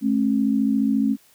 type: tone pair together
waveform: sine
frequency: 215.9 / 270.2 Hz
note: A3 / C#4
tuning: -33 / -44 cents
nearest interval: major third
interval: 389 cents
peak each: -20 dBFS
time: 0.01-1.17 s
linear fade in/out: 50 ms
effects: white hiss -56 dBFS RMS until 1.34 s